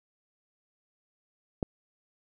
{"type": "click", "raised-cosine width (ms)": 2, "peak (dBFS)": -15, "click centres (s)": 1.628, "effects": []}